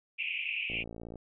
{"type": "band-pass noise", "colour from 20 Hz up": "white", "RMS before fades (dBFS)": -35, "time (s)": [0.18, 0.84], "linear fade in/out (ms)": 20, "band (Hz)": [2300, 2800], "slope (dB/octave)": 96}
{"type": "click train", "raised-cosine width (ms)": 2, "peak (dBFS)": -30, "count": 27, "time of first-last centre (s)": [0.7, 1.157], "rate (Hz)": 56.9}
{"effects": []}